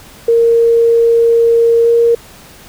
sine tone with pitch glide, 463.6 to 467.1 Hz, A#4 to A#4, -10 to +3 cents, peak -6 dBFS, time 0.28-2.15 s, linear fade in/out 5 ms, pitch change +13 cents, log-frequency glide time 1.83-1.89 s, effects pink hiss -38 dBFS RMS until 2.68 s

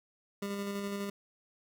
25% pulse tone with tremolo, 200.7 Hz, G3, 41 cents sharp, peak -30 dBFS, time 0.42-1.1 s, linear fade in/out 5 ms, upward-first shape square, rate 12 Hz, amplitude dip 25%, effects none

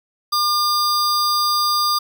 square tone pair together, 1200 / 4800 Hz, D6 / D8, +37 / +37 cents, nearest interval 2 octaves, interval 2400 cents, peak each -19 / -20 dBFS, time 0.32-1.99 s, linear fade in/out 10 ms, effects 8-bit

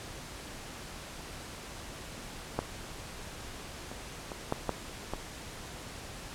clicks, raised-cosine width 1 ms, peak -14 / -29 / -24 / -14 / -14 / -19 dBFS, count 6, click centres 2.59 / 3.915 / 4.318 / 4.524 / 4.693 / 5.136 s, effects pink hiss -44 dBFS RMS until 6.34 s + low-pass 10000 Hz 12 dB/octave

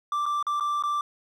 triangle tone with dropouts, 1174.7 Hz, D6, in tune, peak -22 dBFS, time 0.12-1.01 s, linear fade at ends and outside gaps 2 ms, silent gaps 0.257-0.262 / 0.427-0.467 / 0.599-0.607 / 0.825-0.836 s, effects none

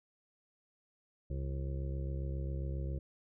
harmonic tone, 67.4 Hz, C#2, 48 cents flat, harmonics 1 / 2 / 3 / 5 / 6 / 7 / 8, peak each -36 / -40 / -50 / -49 / -53 / -56 / -52 dBFS, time 1.3-2.99 s, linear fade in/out 5 ms, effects none

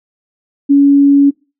sine tone, 281.3 Hz, C#4, 26 cents sharp, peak -4 dBFS, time 0.69-1.31 s, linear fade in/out 20 ms, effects noise-tail reverb RT60 0.3 s tail -23 dB re dry

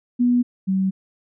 sine tone pair in turn, 244.3 / 190.67 Hz, B3 / G3, -19 / -48 cents, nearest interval major third, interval 429 cents, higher first, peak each -14 / -17 dBFS, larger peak first, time 0.19-0.43 / 0.67-0.91 s, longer neither, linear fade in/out 20 ms, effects none

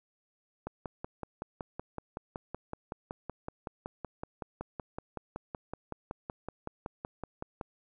click train, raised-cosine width 1 ms, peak -23 dBFS, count 38, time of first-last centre 0.67-7.612 s, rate 5.33 Hz, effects none

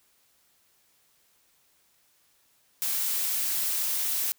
blue noise, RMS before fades -28 dBFS, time 2.82-4.32 s, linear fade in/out 0 ms, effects white hiss -66 dBFS RMS until 4.38 s

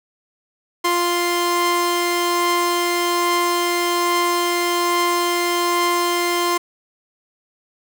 sawtooth tone pair together, 349.2 / 1046.4 Hz, F4 / C6, 0 / 0 cents, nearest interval octave + perfect fifth, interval 1900 cents, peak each -16 dBFS, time 0.84-6.58 s, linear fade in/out 10 ms, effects none

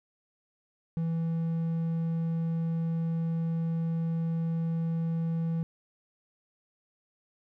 triangle tone, 164.81 Hz, E3, in tune, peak -25 dBFS, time 0.97-5.63 s, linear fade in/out 0 ms, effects none

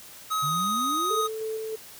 square tone with pitch glide, 1272 to 1251.6 Hz, D#6 to D#6, +38 to +10 cents, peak -25 dBFS, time 0.3-1.28 s, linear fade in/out 20 ms, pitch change -28 cents, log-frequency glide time 0.41-0.53 s
sine exponential sweep, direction up, 137.1 to 466.2 Hz, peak -31 dBFS, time 0.42-1.23 s, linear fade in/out 20 ms
sine tone with tremolo, 440 Hz, A4, in tune, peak -28 dBFS, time 1.1-1.76 s, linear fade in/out 10 ms, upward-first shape square, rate 3.2 Hz, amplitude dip 25%
effects white hiss -46 dBFS RMS until 1.99 s

